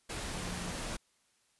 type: tone in noise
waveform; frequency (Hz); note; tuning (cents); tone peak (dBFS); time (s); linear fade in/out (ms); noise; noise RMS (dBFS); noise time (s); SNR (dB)
sine; 178.1; F3; +34; -41; 0.33-0.72; 10; pink; -39; 0.09-0.97; -5
effects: white hiss -72 dBFS RMS until 1.59 s + resampled to 24000 Hz